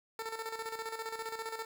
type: tone with tremolo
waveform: 15% pulse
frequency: 448.2 Hz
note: A4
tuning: 32 cents sharp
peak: -30 dBFS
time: 0.19-1.65 s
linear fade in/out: 2 ms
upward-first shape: square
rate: 15 Hz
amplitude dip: 60%
effects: 11-bit